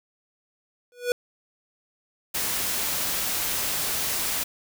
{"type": "tone with exponential growth", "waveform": "square", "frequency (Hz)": 488.7, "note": "B4", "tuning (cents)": -18, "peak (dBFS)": -18, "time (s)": [0.92, 1.12], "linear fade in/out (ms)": 1, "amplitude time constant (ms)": 42}
{"type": "noise", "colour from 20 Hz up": "white", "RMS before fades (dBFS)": -27, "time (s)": [2.34, 4.44], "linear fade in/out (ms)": 10}
{"effects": []}